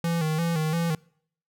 square tone with vibrato, 162.2 Hz, E3, 28 cents flat, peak -24 dBFS, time 0.04-0.95 s, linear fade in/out 2 ms, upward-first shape square, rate 2.9 Hz, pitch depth 64 cents each way, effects noise-tail reverb RT60 0.6 s tail -25 dB re dry

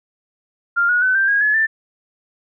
sine tone with pitch steps, 1396.9 / 1453.7 / 1512.8 / 1574.3 / 1638.3 / 1704.9 / 1774.3 Hz, F6 / F#6 / F#6 / G6 / G#6 / G#6 / A6, 0 / -31 / +38 / +7 / -24 / +45 / +14 cents, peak -13 dBFS, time 0.76-1.67 s, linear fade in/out 20 ms, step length 130 ms, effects none

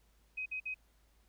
sine tone bursts, 2522 Hz, D#7, 23 cents sharp, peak -36 dBFS, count 3, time 0.37-0.744 s, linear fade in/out 10 ms, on 90 ms, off 52 ms, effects added 53 Hz sine -67 dBFS peak until 1.28 s + pink hiss -73 dBFS RMS until 1.28 s

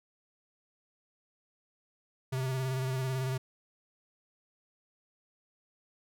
square tone with vibrato, 130.81 Hz, C3, in tune, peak -31 dBFS, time 2.32-3.38 s, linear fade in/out 10 ms, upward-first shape square, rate 18 Hz, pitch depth 27 cents each way, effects none

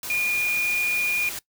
sine tone in noise, 2431 Hz, D#7, 41 cents flat, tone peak -21 dBFS, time 0.1-1.29 s, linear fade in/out 2 ms, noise white, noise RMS -33 dBFS, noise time 0.03-1.39 s, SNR +9 dB, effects noise-tail reverb RT60 0.1 s tail -20 dB re dry

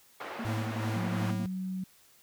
pink band-pass noise, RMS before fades -41 dBFS, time 0.2-1.31 s, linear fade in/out 5 ms, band 500 to 2000 Hz, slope 12 dB/octave
triangle tone bursts, 228.5 Hz, A#3, 34 cents flat, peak -32 dBFS, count 12, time 0.39-1.445 s, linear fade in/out 5 ms, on 54 ms, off 37 ms
square tone with tremolo, 108.8 Hz, A2, 19 cents flat, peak -31 dBFS, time 0.45-1.46 s, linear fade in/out 0 ms, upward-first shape sine, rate 2.8 Hz, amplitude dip 45%
sine tone with pitch glide, 180 to 186.99 Hz, F#3 to F#3, -47 to +19 cents, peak -32 dBFS, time 0.96-1.84 s, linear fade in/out 5 ms, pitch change +66 cents, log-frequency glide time 1.12-1.54 s
effects white hiss -61 dBFS RMS until 2.22 s

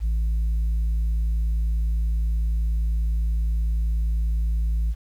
sine tone, 55.2 Hz, A1, 6 cents sharp, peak -17 dBFS, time 0-4.95 s, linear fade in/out 50 ms, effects tanh soft clip ceiling -19 dBFS + 9-bit

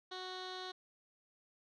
15% pulse tone with low-pass filter, 370 Hz, F#4, in tune, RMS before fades -45 dBFS, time 0.11-0.72 s, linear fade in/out 10 ms, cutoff 4100 Hz, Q 3.8, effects none

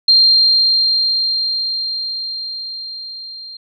sine tone with level ramp, 4186 Hz, C8, in tune, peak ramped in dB -6 to -30 dBFS, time 0.08-3.57 s, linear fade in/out 5 ms, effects none

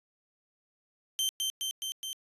sawtooth tone with echo, 3118 Hz, G7, 10 cents flat, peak -24 dBFS, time 1.19-1.29 s, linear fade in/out 0 ms, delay 210 ms, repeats 4, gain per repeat -2 dB, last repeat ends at 2.13 s, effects resampled to 32000 Hz

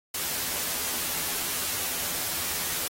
white noise with comb filter, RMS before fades -30 dBFS, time 0.14-2.88 s, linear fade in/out 5 ms, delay 12 ms, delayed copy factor +0.55, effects AAC 48 kbps

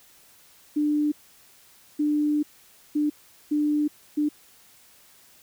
sine tone bursts at uneven times, 297.6 Hz, D4, 23 cents sharp, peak -20 dBFS, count 5, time 0.76-1.12 / 1.99-2.43 / 2.95-3.1 / 3.51-3.88 / 4.17-4.29 s, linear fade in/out 10 ms, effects white hiss -55 dBFS RMS until 5.42 s

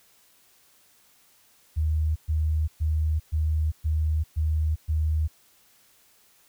sine tone bursts, 77.78 Hz, D#2, in tune, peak -21 dBFS, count 7, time 1.76-5.28 s, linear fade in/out 20 ms, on 400 ms, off 120 ms, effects white hiss -60 dBFS RMS until 6.48 s

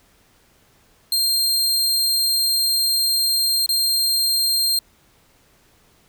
sawtooth tone with dropouts, 4190 Hz, C8, 2 cents sharp, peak -14 dBFS, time 1.12-4.79 s, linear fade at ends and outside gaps 2 ms, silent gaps 3.662-3.69 s, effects pink hiss -57 dBFS RMS until 6.08 s

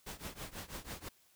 pink noise with tremolo, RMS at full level -42 dBFS, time 0.06-1.09 s, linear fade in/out 10 ms, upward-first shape triangle, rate 6.1 Hz, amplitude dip 95%, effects white hiss -68 dBFS RMS until 1.35 s

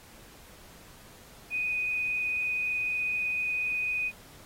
sine tone with frequency modulation, 2489 Hz, D#7, in tune, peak -27 dBFS, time 1.5-4.12 s, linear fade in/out 50 ms, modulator 24 Hz, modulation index 0.91, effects pink hiss -53 dBFS RMS until 4.45 s + AAC 48 kbps

